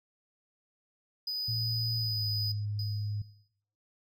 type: tone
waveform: triangle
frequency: 4978 Hz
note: D#8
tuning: in tune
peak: -30 dBFS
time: 1.27-2.52 s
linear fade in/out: 5 ms
type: tone with pitch glide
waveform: sine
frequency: 112.7 to 103.95 Hz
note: A2 to G#2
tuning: +42 to +2 cents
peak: -32 dBFS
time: 1.48-3.22 s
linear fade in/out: 5 ms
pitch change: -140 cents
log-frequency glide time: 1.97-2.26 s
type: tone with exponential decay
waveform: triangle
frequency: 4978 Hz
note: D#8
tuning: in tune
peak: -35 dBFS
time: 2.79-3.48 s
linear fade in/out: 2 ms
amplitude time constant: 150 ms
effects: noise-tail reverb RT60 0.7 s tail -19 dB re dry